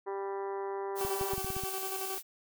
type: harmonic tone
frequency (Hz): 196.8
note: G3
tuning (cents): +7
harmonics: 2 / 3 / 4 / 5 / 6 / 7 / 8 / 9 / 10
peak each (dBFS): -35 / -49 / -42 / -42 / -51 / -54 / -58 / -56 / -58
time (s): 0.06-1.36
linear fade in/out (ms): 20
type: noise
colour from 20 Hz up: blue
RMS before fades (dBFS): -39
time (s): 0.95-2.23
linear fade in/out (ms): 50
type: tone with tremolo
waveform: 20% pulse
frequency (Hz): 383.6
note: G4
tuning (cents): -37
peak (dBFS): -31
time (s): 1.01-2.18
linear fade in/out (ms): 0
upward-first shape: square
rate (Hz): 11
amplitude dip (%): 45
type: clicks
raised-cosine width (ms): 5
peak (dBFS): -28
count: 8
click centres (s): 1.05 / 1.212 / 1.335 / 1.38 / 1.446 / 1.503 / 1.566 / 1.636
effects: none